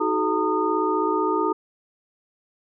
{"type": "tone cluster", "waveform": "sine", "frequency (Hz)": [315.1, 373.8, 429.7, 912, 1230], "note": ["D#4", "F#4", "A4", "A#5", "D#6"], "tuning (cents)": [22, 18, -41, -38, -20], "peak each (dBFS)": -26, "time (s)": [0, 1.53], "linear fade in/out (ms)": 10, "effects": []}